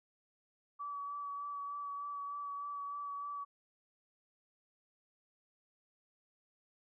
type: tone with vibrato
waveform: sine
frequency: 1145 Hz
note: D6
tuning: 44 cents flat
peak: -39 dBFS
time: 0.79-3.45 s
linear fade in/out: 20 ms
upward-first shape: sine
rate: 3.3 Hz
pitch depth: 16 cents each way
effects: none